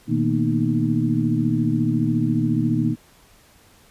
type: tone cluster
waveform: sine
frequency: 120.5 / 157.2 / 228.1 / 242.4 / 309.7 Hz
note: B2 / D#3 / A#3 / B3 / D#4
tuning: -42 / +18 / -37 / -32 / -8 cents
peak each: -24 dBFS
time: 0.07-2.96 s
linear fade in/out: 50 ms
effects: pink hiss -53 dBFS RMS until 3.9 s + resampled to 32000 Hz